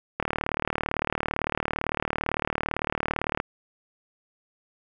click train, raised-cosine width 0.5 ms, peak -10 dBFS, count 122, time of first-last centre 0.2-3.401 s, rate 37.8 Hz, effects none

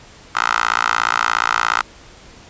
10% pulse tone with high-pass filter, 57 Hz, A#1, 38 cents flat, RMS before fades -18 dBFS, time 0.35-1.82 s, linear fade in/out 5 ms, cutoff 1200 Hz, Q 5.3, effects pink hiss -43 dBFS RMS until 2.49 s + resampled to 16000 Hz

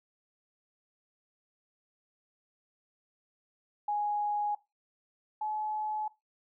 sine tone pair in turn, 830.6 / 854.9 Hz, G#5 / G#5, 0 / +50 cents, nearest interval unison, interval 50 cents, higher second, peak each -28 / -31 dBFS, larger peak first, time 3.88-4.55 / 5.41-6.08 s, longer neither, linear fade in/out 5 ms, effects noise-tail reverb RT60 0.2 s tail -18 dB re dry

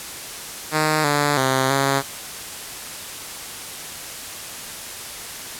5% pulse tone with pitch steps, 154.6 / 145.6 / 132 / 137.3 Hz, D#3 / D3 / C3 / C#3, -11 / -15 / +16 / -16 cents, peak -6 dBFS, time 0.71-2.03 s, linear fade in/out 50 ms, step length 330 ms, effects white hiss -33 dBFS RMS until 5.59 s + low-pass 12000 Hz 12 dB/octave

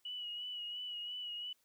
sine tone with vibrato, 2928 Hz, F#7, 19 cents flat, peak -40 dBFS, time 0.05-1.53 s, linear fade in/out 5 ms, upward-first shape sine, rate 2.9 Hz, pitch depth 33 cents each way, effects white hiss -75 dBFS RMS until 1.64 s

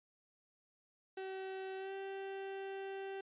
35% pulse tone with pitch glide, 381.5 to 389.1 Hz, G4 to G4, -47 to -13 cents, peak -40 dBFS, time 1.17-3.21 s, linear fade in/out 5 ms, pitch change +34 cents, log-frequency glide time 1.77-1.93 s, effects resampled to 8000 Hz

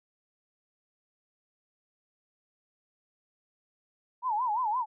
sine tone with vibrato, 924 Hz, A#5, 16 cents flat, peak -26 dBFS, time 4.22-4.86 s, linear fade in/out 50 ms, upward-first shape sine, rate 5.8 Hz, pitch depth 190 cents each way, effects none

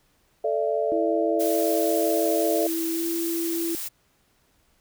sine chord, A suspended fourth, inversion none, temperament equal with one note detuned, 440 / 587.3 / 672.7 Hz, A4 / D5 / E5, 0 / 0 / +35 cents, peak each -26 dBFS, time 0.44-2.67 s, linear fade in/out 5 ms
sine tone with pitch glide, 329.6 to 334.6 Hz, E4 to E4, 0 to +26 cents, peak -25 dBFS, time 0.92-3.75 s, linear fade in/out 0 ms, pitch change +26 cents, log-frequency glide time 2.95-3.04 s
blue noise, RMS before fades -32 dBFS, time 1.39-3.89 s, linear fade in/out 20 ms
effects pink hiss -65 dBFS RMS until 4.8 s

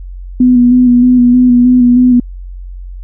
sine tone with vibrato, 246.9 Hz, B3, in tune, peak -3 dBFS, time 0.4-2.2 s, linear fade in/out 5 ms, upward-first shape square, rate 3.2 Hz, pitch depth 23 cents each way, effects added 45 Hz sine -23 dBFS peak until 3.03 s

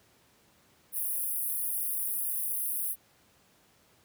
pink high-pass noise, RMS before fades -32 dBFS, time 0.92-2.96 s, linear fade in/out 50 ms, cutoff 9600 Hz, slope 96 dB/octave, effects pink hiss -64 dBFS RMS until 4.04 s + high-pass 80 Hz 12 dB/octave

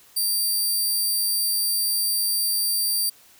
10% pulse tone, 4699 Hz, D8, in tune, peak -14 dBFS, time 0.16-3.1 s, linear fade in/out 10 ms, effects white hiss -53 dBFS RMS until 3.39 s

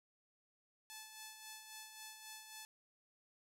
5% pulse tone with tremolo, 870 Hz, A5, 20 cents flat, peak -37 dBFS, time 0.9-2.65 s, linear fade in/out 0 ms, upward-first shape sine, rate 3.7 Hz, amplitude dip 50%, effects none

